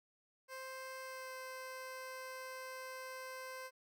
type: tone with pitch glide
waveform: 15% pulse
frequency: 523.3 to 518.5 Hz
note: C5 to C5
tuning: 0 to -16 cents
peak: -39 dBFS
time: 0.48-3.71 s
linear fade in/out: 50 ms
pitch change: -16 cents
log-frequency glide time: 1.02-1.33 s
effects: none